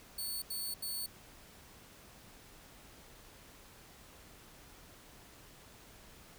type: tone bursts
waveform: 5% pulse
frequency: 4446 Hz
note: C#8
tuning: 4 cents sharp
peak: -30 dBFS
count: 3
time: 0.18-1.062 s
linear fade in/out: 5 ms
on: 240 ms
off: 81 ms
effects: pink hiss -57 dBFS RMS until 6.38 s